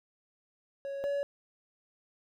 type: tone pair in turn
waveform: triangle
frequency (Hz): 554.4 / 565.7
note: C#5 / C#5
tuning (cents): 0 / +35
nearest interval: unison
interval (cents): 35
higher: second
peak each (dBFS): -33 / -27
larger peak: second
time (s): 0.85-1.04 / 1.04-1.23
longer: neither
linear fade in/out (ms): 0
effects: none